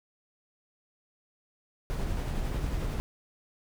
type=noise with tremolo; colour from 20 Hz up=brown; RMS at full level=-30 dBFS; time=1.9-3 s; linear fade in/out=0 ms; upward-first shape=sine; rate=11 Hz; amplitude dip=25%; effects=none